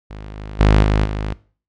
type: tone with level steps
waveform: sawtooth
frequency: 51.91 Hz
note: G#1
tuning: in tune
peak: -27 / -25 / -5 / -9 / -17 dBFS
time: 0.1-1.34 s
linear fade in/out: 10 ms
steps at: 0.36 / 0.59 / 0.82 / 1.04 s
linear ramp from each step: 20 ms
effects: noise-tail reverb RT60 0.4 s tail -20 dB re dry + low-pass 4000 Hz 12 dB/octave